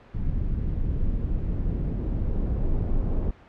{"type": "noise with low-pass filter sweep", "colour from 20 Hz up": "brown", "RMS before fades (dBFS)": -25, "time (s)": [0.14, 3.31], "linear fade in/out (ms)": 5, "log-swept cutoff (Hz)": [240, 630], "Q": 0.71, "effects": ["pink hiss -51 dBFS RMS until 3.48 s", "low-pass 2000 Hz 12 dB/octave"]}